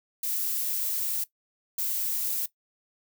violet noise bursts at uneven times, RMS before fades -29 dBFS, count 2, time 0.23-1.24 / 1.78-2.46 s, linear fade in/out 5 ms, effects noise-tail reverb RT60 0.1 s tail -17 dB re dry

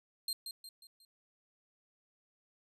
sawtooth tone with echo, 4186 Hz, C8, in tune, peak -31 dBFS, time 0.28-0.33 s, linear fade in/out 2 ms, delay 180 ms, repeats 4, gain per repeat -7 dB, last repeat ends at 1.05 s, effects resampled to 32000 Hz

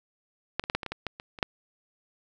clicks, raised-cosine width 0.3 ms, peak -10 / -23 / -10 / -10 / -19 / -18 / -17 / -15 / -23 / -26 / -7 dBFS, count 11, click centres 0.596 / 0.639 / 0.699 / 0.75 / 0.832 / 0.863 / 0.92 / 1.067 / 1.199 / 1.388 / 1.428 s, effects none

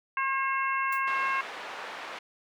harmonic tone, 538 Hz, C5, 48 cents sharp, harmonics 2 / 3 / 4 / 5, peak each -28 / -32 / -34 / -36 dBFS, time 0.17-1.41 s, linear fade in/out 2 ms
blue noise with exponential decay, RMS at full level -39 dBFS, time 0.92-1.06 s, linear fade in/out 5 ms, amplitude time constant 29 ms
pink band-pass noise, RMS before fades -40 dBFS, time 1.07-2.19 s, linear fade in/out 5 ms, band 730 to 2500 Hz, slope 12 dB/octave
effects none

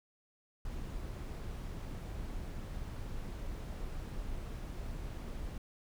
brown noise, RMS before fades -41 dBFS, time 0.65-5.58 s, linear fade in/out 2 ms, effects none

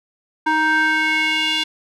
square tone with band-pass filter sweep, 312.8 Hz, D#4, 9 cents sharp, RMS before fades -18 dBFS, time 0.46-1.64 s, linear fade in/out 10 ms, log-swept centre 1200 to 3200 Hz, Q 3.3, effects none

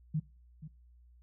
sine tone with echo, 154.5 Hz, D#3, 12 cents flat, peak -28 dBFS, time 0.14-0.2 s, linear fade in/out 10 ms, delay 480 ms, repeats 1, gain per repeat -14 dB, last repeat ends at 0.68 s, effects noise-tail reverb RT60 0.4 s tail -24 dB re dry + added 60 Hz sine -57 dBFS peak until 1.22 s

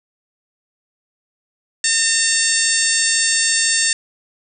harmonic tone, 906 Hz, A#5, 50 cents flat, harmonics 2 / 3 / 4 / 5 / 6 / 7 / 8 / 9, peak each -21 / -26 / -26 / -23 / -24 / -25 / -21 / -20 dBFS, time 1.84-3.93 s, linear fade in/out 2 ms, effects none

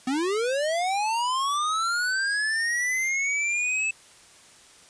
square linear sweep, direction up, 246.9 to 2628 Hz, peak -24 dBFS, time 0.07-3.91 s, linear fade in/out 5 ms, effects white hiss -52 dBFS RMS until 4.89 s + resampled to 22050 Hz

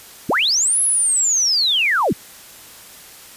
sine linear two-way sweep, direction up then down, 112.4 to 10930 to 112.4 Hz, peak -14 dBFS, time 0.29-2.13 s, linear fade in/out 5 ms, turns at 0.81 s, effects white hiss -41 dBFS RMS until 3.36 s + resampled to 32000 Hz

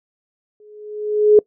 sine tone with exponential growth, 421.4 Hz, G#4, 25 cents sharp, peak -4 dBFS, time 0.6-1.39 s, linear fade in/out 2 ms, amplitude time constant 170 ms, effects noise-tail reverb RT60 0.1 s tail -23 dB re dry

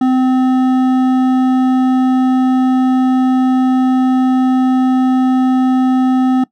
triangle tone with hard clipping, 257.6 Hz, C4, 27 cents flat, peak -11 dBFS, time 0.01-6.44 s, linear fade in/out 5 ms, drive 13 dB, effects noise-tail reverb RT60 0.1 s tail -20 dB re dry

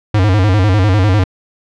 square tone with vibrato, 98.9 Hz, G2, 16 cents sharp, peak -9 dBFS, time 0.14-1.24 s, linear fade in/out 5 ms, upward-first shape square, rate 10 Hz, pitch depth 120 cents each way, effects low-pass 4000 Hz 12 dB/octave

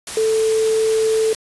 sine tone in noise, 441 Hz, A4, 4 cents sharp, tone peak -14 dBFS, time 0.17-1.33 s, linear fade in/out 2 ms, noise white, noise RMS -28 dBFS, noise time 0.07-1.35 s, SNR +11 dB, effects resampled to 24000 Hz

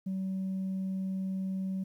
sine tone, 190 Hz, F#3, 46 cents sharp, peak -29 dBFS, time 0.06-1.84 s, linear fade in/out 10 ms, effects tanh soft clip ceiling -29 dBFS + 11-bit

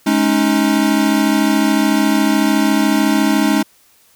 square chord, Ab suspended fourth, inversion none, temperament equal with one note detuned, 211.3 / 277.2 / 311.1 Hz, Ab3 / Db4 / Eb4, +30 / 0 / 0 cents, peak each -17 dBFS, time 0.06-3.63 s, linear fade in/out 10 ms, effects white hiss -52 dBFS RMS until 4.15 s

